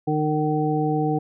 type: harmonic tone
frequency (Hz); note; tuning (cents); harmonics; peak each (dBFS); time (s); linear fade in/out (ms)
152.6; D#3; -33; 1 / 2 / 3 / 5; -24 / -24 / -26 / -26; 0.07-1.19; 10
effects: none